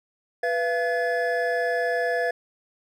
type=tone cluster; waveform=triangle; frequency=492.8 / 682 / 1713 Hz; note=B4 / F5 / A6; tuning=-4 / -41 / -47 cents; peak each=-24 / -24 / -26 dBFS; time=0.43-2.31 s; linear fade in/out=5 ms; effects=none